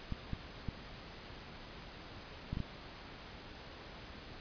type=clicks; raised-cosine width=5 ms; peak=-25 dBFS; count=6; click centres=0.123 / 0.333 / 0.687 / 2.53 / 2.571 / 2.603 s; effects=pink hiss -50 dBFS RMS until 4.4 s + resampled to 11025 Hz